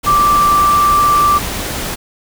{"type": "tone in noise", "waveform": "sine", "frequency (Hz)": 1173, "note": "D6", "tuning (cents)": -2, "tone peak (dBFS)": -8, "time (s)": [0.06, 1.39], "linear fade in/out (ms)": 20, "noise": "pink", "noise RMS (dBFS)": -21, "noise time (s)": [0.03, 1.96], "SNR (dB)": 10, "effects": []}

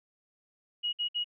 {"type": "tone bursts", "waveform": "sine", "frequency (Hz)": 2897, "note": "F#7", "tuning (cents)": -37, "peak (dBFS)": -28, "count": 3, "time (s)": [0.83, 1.244], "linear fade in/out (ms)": 20, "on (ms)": 100, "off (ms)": 57, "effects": []}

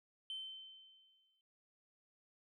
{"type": "tone with exponential decay", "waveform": "sine", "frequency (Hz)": 3085, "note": "G7", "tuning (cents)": -28, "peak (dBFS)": -39, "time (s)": [0.3, 1.41], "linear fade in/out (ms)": 1, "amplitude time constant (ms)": 240, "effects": ["tanh soft clip ceiling -38 dBFS"]}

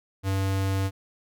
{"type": "tone", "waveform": "square", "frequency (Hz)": 96.7, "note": "G2", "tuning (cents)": -23, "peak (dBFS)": -24, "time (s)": [0.23, 0.91], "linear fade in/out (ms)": 50, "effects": []}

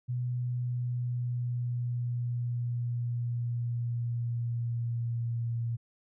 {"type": "tone with pitch glide", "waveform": "sine", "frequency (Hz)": [123.47, 116.88], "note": ["B2", "A#2"], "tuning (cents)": [0, 5], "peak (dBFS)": -29, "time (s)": [0.08, 5.77], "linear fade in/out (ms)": 20, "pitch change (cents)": -95, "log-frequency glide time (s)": [0.23, 5.63], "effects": []}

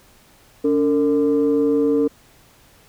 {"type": "tone pair together", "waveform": "sine", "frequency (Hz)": [285, 453.4], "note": ["C#4", "A#4"], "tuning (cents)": [48, -48], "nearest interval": "minor sixth", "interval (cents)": 804, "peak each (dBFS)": -16, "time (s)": [0.64, 2.08], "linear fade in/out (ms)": 10, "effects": ["tanh soft clip ceiling -10 dBFS", "pink hiss -52 dBFS RMS until 2.88 s"]}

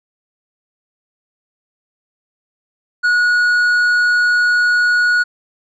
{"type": "tone with tanh clipping", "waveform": "triangle", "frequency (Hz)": 1456, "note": "F#6", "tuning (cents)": -28, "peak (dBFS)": -12, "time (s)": [3.03, 5.24], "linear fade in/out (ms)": 20, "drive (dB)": 10, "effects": []}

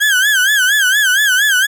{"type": "tone with vibrato", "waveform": "35% pulse", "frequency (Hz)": 1598, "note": "G6", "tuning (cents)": 33, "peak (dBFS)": -8, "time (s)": [0, 1.67], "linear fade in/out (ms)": 20, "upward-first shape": "sine", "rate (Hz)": 4.3, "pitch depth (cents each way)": 140, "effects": []}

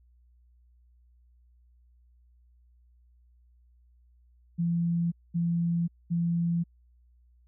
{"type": "tone bursts", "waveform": "sine", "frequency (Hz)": 170, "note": "F3", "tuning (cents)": -46, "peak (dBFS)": -24, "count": 3, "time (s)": [4.58, 6.64], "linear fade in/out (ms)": 20, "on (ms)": 540, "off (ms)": 220, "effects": ["added 60 Hz sine -58 dBFS peak until 7.47 s"]}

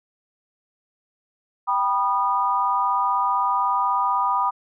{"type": "chord", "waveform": "sine", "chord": "G augmented", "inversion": "none", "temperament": "just", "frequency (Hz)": [784, 980, 1225], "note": ["G5", "B5", "D#6"], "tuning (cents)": [0, -14, -27], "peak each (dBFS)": [-26, -21, -23], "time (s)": [1.67, 4.51], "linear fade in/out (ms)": 20, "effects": []}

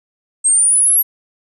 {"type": "exponential sweep", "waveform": "sine", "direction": "up", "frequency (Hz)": [8300, 11610], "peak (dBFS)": -9, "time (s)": [0.44, 1.03], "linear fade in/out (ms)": 20, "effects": []}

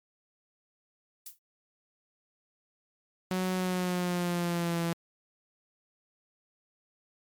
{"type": "noise with exponential decay", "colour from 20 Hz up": "violet", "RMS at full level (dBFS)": -35, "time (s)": [1.26, 1.39], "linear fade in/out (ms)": 5, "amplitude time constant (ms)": 27}
{"type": "tone with pitch glide", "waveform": "sawtooth", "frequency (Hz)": [185, 168.67], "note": ["F#3", "E3"], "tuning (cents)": [0, 40], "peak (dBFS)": -24, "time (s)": [3.31, 4.93], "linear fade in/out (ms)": 0, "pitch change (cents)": -160, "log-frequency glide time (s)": [3.55, 4.81]}
{"effects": ["MP3 96 kbps"]}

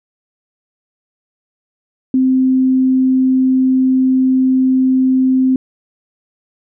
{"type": "tone", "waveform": "sine", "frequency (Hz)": 260, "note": "C4", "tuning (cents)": -11, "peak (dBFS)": -9, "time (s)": [2.14, 5.56], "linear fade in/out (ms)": 2, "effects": []}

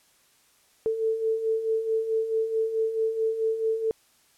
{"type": "beating tone pair", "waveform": "sine", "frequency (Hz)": [441.3, 445.9], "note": ["A4", "A4"], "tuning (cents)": [5, 23], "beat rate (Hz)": 4.6, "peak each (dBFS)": [-31, -24], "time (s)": [0.86, 3.91], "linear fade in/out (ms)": 0, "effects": ["white hiss -62 dBFS RMS until 4.37 s", "low-pass 12000 Hz 12 dB/octave"]}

